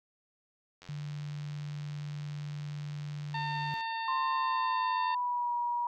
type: click train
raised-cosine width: 0.2 ms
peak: -33 dBFS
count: 270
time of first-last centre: 0.82-3.809 s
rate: 90 Hz
type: tone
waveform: sine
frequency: 147.1 Hz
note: D3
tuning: 3 cents sharp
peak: -36 dBFS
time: 0.89-3.74 s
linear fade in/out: 0 ms
type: harmonic tone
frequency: 905 Hz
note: A5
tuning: 48 cents sharp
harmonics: 1 / 2 / 3 / 4 / 5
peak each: -34 / -40 / -44 / -46 / -48 dBFS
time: 3.34-5.15 s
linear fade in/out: 5 ms
type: tone with pitch glide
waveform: sine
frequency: 1046.5 to 959.6 Hz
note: C6 to A#5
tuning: 0 to +50 cents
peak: -29 dBFS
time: 4.08-5.87 s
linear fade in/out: 2 ms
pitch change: -150 cents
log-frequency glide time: 4.33-5.53 s
effects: none